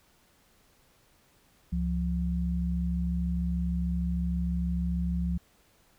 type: tone pair together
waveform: sine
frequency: 68.6 / 175.07 Hz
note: C#2 / F3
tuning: -17 / +5 cents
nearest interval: octave + major third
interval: 1622 cents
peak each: -29 / -29 dBFS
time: 1.72-5.38 s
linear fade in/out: 10 ms
effects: pink hiss -64 dBFS RMS until 5.98 s